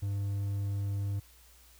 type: tone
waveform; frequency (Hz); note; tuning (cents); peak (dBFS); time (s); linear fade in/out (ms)
triangle; 100; G2; +35; -28; 0.02-1.2; 10
effects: added 60 Hz sine -59 dBFS peak until 1.79 s + white hiss -60 dBFS RMS until 1.79 s